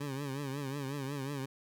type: tone with vibrato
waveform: 20% pulse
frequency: 138.8 Hz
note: C#3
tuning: 3 cents sharp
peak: -31 dBFS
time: 0-1.46 s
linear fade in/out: 10 ms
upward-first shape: triangle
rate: 5.5 Hz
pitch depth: 110 cents each way
effects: none